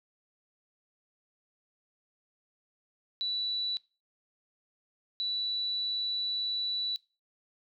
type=tone bursts at uneven times; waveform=sine; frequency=3951 Hz; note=B7; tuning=in tune; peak=-29 dBFS; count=2; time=3.21-3.77 / 5.2-6.96 s; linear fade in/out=0 ms; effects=noise-tail reverb RT60 0.3 s tail -21 dB re dry